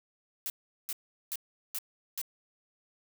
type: noise bursts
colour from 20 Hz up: blue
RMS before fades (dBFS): -35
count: 5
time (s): 0.46-2.215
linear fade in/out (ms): 0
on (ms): 39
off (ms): 390
effects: none